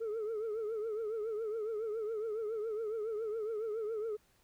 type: tone with vibrato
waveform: sine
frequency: 437.4 Hz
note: A4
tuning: 10 cents flat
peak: -32 dBFS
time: 0-4.17 s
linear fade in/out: 20 ms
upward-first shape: triangle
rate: 7.2 Hz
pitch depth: 110 cents each way
effects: tanh soft clip ceiling -33 dBFS + pink hiss -70 dBFS RMS until 4.43 s